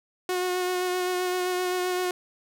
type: tone with vibrato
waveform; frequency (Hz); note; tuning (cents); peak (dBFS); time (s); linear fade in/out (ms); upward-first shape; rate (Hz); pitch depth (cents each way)
sawtooth; 363.4; F#4; -31; -21; 0.29-2.11; 2; sine; 7.7; 17
effects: none